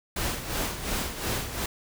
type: noise with tremolo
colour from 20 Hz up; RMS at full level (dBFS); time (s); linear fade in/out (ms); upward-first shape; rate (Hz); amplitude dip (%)
pink; -28; 0.16-1.66; 5; sine; 2.8; 65
effects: none